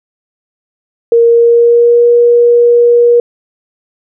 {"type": "tone with pitch glide", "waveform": "sine", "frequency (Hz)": [466.2, 476.8], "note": ["A#4", "A#4"], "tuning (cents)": [0, 39], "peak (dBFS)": -3, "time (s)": [1.12, 3.2], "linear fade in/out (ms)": 2, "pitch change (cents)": 39, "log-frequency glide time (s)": [1.23, 2.08], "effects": []}